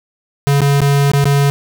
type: tone with dropouts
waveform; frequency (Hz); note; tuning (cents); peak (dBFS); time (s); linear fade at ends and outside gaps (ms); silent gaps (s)
square; 141.2; C#3; +32; -10; 0.47-1.5; 0; 0.606-0.617 / 0.805-0.817 / 1.116-1.135 / 1.242-1.255
effects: none